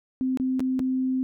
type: tone with dropouts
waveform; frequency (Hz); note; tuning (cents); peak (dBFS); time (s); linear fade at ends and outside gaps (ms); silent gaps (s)
sine; 259.3; C4; -15; -22; 0.21-1.23; 0; 0.373-0.399 / 0.595-0.604 / 0.793-0.8
effects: none